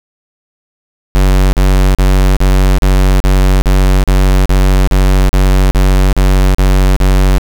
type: tone bursts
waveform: square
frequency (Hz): 47.17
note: F#1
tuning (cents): +34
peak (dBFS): -6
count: 15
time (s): 1.15-7.382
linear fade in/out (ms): 0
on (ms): 380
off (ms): 38
effects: none